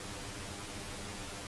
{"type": "noise with comb filter", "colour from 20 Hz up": "pink", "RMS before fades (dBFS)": -43, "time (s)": [0, 1.47], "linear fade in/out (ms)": 2, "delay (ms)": 10, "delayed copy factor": 0.9, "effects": ["resampled to 24000 Hz"]}